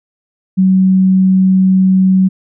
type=tone; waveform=sine; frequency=188.3 Hz; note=F#3; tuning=31 cents sharp; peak=-6 dBFS; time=0.57-2.29 s; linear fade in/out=20 ms; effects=none